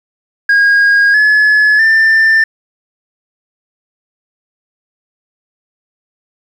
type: tone with pitch steps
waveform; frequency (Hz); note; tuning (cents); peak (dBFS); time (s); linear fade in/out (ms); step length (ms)
sine; 1633 / 1707.3 / 1784.9; G#6 / G#6 / A6; -30 / +47 / +24; -3; 0.49-2.44; 5; 650
effects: tanh soft clip ceiling -5 dBFS + 7-bit